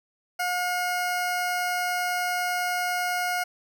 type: tone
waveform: 20% pulse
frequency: 718 Hz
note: F5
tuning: 48 cents sharp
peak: -20 dBFS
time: 0.39-3.44 s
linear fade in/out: 10 ms
effects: none